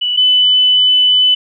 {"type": "tone pair in turn", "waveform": "sine", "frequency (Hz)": [2960, 3001], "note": ["F#7", "F#7"], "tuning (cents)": [0, 24], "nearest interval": "unison", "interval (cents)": 24, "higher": "second", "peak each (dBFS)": [-13, -7], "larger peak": "second", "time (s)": [[0.01, 0.17], [0.17, 1.35]], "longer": "second", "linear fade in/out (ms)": 10, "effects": []}